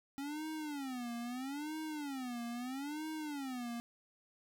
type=tone with vibrato; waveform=square; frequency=272 Hz; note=C#4; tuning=33 cents flat; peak=-40 dBFS; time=0.18-3.8 s; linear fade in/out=0 ms; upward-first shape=sine; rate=0.77 Hz; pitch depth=250 cents each way; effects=none